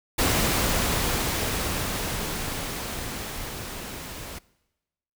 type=noise with level ramp; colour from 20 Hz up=pink; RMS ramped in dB=-22 to -38 dBFS; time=0.18-4.39 s; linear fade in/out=10 ms; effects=noise-tail reverb RT60 1.0 s tail -22 dB re dry